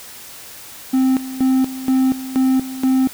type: tone with tremolo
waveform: triangle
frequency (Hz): 261.6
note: C4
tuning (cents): 0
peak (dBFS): -10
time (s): 0.93-3.08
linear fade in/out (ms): 10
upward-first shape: square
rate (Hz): 2.1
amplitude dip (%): 80
effects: white hiss -37 dBFS RMS until 3.13 s